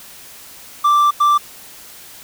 triangle tone bursts at uneven times, 1174.7 Hz, D6, in tune, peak -8 dBFS, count 2, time 0.84-1.11 / 1.2-1.38 s, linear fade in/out 10 ms, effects white hiss -39 dBFS RMS until 2.23 s

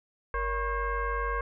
sine tone with frequency modulation, 568 Hz, C#5, 42 cents sharp, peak -27 dBFS, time 0.34-1.41 s, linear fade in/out 2 ms, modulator 519 Hz, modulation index 2.1, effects none

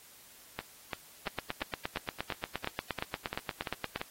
two click trains, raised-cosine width 0.3 ms, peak -19 / -17 dBFS, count 11 / 24, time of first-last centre 0.59-4.015 / 1.27-3.96 s, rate 2.92 / 8.55 Hz, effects white hiss -56 dBFS RMS until 4.1 s + AAC 48 kbps

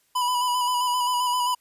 square tone with vibrato, 987.8 Hz, B5, in tune, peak -22 dBFS, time 0.15-1.55 s, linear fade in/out 10 ms, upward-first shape square, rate 7.6 Hz, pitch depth 25 cents each way, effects white hiss -66 dBFS RMS until 1.6 s + resampled to 32000 Hz

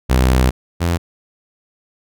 sawtooth tone pair in turn, 63.7 / 85.42 Hz, C2 / F2, -46 / -38 cents, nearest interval perfect fourth, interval 508 cents, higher second, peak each -7 / -11 dBFS, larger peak first, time 0.09-0.51 / 0.8-0.98 s, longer first, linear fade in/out 20 ms, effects none

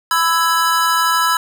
square chord, E major, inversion second, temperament equal with one note detuned, 999.2 / 1318.5 / 1661.2 Hz, B5 / E6 / G#6, +20 / 0 / 0 cents, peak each -18 / -17 / -21 dBFS, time 0.11-1.37 s, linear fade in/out 2 ms, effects none

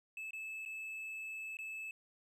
triangle tone with dropouts, 2612 Hz, E7, 17 cents flat, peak -40 dBFS, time 0.17-1.91 s, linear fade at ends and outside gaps 2 ms, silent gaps 0.308-0.332 / 0.652-0.659 / 1.57-1.588 s, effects none

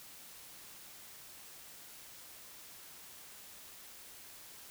silence, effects white hiss -53 dBFS RMS until 4.7 s

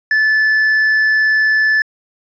sine tone with tanh clipping, 1741 Hz, A6, 19 cents flat, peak -11 dBFS, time 0.11-1.82 s, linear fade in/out 2 ms, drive 3 dB, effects resampled to 16000 Hz

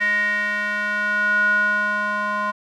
square tone with band-pass filter sweep, 207.7 Hz, G#3, in tune, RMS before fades -21 dBFS, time 0-2.52 s, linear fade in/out 20 ms, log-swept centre 1900 to 1200 Hz, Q 9.8, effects none

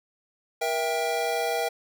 square chord, E diminished, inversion second, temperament just, 474.7 / 659.3 / 791.1 Hz, Bb4 / E5 / G5, +31 / 0 / +16 cents, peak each -30 dBFS, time 0.61-1.69 s, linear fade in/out 10 ms, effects none

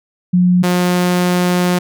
sine / sawtooth tone pair in turn, 179.5 / 178.72 Hz, F3 / F3, +48 / +40 cents, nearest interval unison, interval 8 cents, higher first, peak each -8 dBFS, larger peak neither, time 0.33-0.63 / 0.63-1.79 s, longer second, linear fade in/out 10 ms, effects none

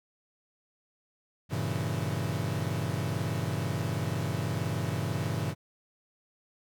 40% pulse chord, G diminished seventh, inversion none, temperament equal, 98 / 116.54 / 138.59 / 164.81 Hz, G2 / Bb2 / Db3 / Fb3, 0 / 0 / 0 / 0 cents, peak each -34 dBFS, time 1.49-5.55 s, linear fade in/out 50 ms, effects none

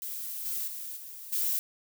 violet noise with level steps, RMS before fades -37 / -33 / -39 / -44 / -29 dBFS, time 0.02-1.59 s, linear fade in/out 0 ms, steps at 0.45 / 0.67 / 0.96 / 1.32 s, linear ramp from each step 10 ms, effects none

